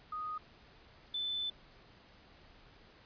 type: tone pair in turn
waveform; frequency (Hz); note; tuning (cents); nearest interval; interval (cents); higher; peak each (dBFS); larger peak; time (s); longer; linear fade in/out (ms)
sine; 1243 / 3516; D#6 / A7; -2 / -2; octave + tritone; 1800; second; -37 / -34; second; 0.12-0.38 / 1.14-1.5; second; 5
effects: pink hiss -60 dBFS RMS until 3.05 s + resampled to 11025 Hz